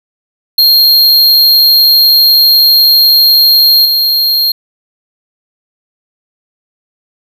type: tone with level steps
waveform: square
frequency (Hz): 4224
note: C8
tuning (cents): +16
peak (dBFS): -4 / -8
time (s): 0.58-4.52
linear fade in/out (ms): 5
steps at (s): 3.85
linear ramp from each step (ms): 5
effects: none